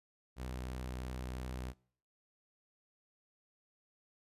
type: tone with vibrato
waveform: sawtooth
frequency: 63 Hz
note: B1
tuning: 35 cents sharp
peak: -36 dBFS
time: 0.36-1.74 s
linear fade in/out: 50 ms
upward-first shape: triangle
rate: 2.9 Hz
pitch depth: 11 cents each way
effects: noise-tail reverb RT60 0.6 s tail -25 dB re dry + resampled to 32000 Hz